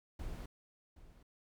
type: noise with echo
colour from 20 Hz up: brown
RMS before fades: -43 dBFS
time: 0.19-0.46 s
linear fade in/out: 5 ms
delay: 770 ms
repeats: 1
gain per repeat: -15 dB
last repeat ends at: 1.23 s
effects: none